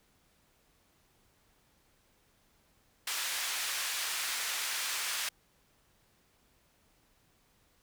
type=band-pass noise; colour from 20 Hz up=pink; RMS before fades=-35 dBFS; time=3.07-5.29 s; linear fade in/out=5 ms; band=1600 to 13000 Hz; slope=12 dB/octave; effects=pink hiss -69 dBFS RMS until 7.82 s